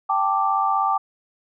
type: chord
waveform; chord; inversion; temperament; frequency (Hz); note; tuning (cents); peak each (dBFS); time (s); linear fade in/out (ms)
sine; G suspended second; none; equal; 784 / 880 / 1174.7; G5 / A5 / D6; 0 / 0 / 0; -22 / -24 / -21; 0.09-0.98; 10
effects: none